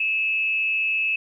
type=tone with amplitude modulation; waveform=sine; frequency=2607 Hz; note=E7; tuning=20 cents flat; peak=-18 dBFS; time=0-1.16 s; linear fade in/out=5 ms; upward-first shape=sine; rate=215 Hz; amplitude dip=45%; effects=10-bit